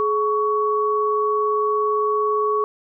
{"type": "tone pair together", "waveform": "sine", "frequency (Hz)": [423.4, 1120.6], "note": ["G#4", "C#6"], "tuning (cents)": [33, 18], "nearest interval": "octave + perfect fourth", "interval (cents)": 1685, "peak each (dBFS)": -20, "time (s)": [0, 2.64], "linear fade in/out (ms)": 0, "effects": []}